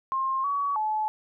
sine tone with pitch steps, 1063 / 1130 / 861 Hz, C6 / C#6 / A5, +27 / +33 / -38 cents, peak -24 dBFS, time 0.12-1.08 s, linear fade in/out 0 ms, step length 320 ms, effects none

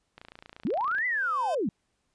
click train, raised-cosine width 0.3 ms, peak -29 dBFS, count 24, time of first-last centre 0.18-0.984 s, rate 28.6 Hz
sine linear two-way sweep, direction up then down, 164.81 to 2037 to 164.81 Hz, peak -25 dBFS, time 0.65-1.69 s, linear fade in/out 2 ms, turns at 1.06 s
25% pulse tone with exponential growth, 514 Hz, C5, 31 cents flat, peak -30 dBFS, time 0.86-1.55 s, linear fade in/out 5 ms, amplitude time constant 150 ms
effects pink hiss -75 dBFS RMS until 2.14 s + resampled to 22050 Hz

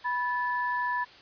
sine tone pair together, 983.9 / 1737 Hz, B5 / A6, -7 / -23 cents, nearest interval minor seventh, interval 984 cents, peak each -28 / -31 dBFS, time 0.04-1.05 s, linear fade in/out 20 ms, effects white hiss -51 dBFS RMS until 1.21 s + resampled to 11025 Hz

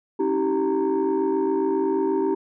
sine tone cluster, 274 / 320.7 / 388.6 / 923 Hz, C#4 / E4 / G4 / A#5, -20 / -48 / -15 / -17 cents, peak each -26 / -24 / -21 / -29 dBFS, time 0.19-2.35 s, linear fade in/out 10 ms, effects tanh soft clip ceiling -14 dBFS

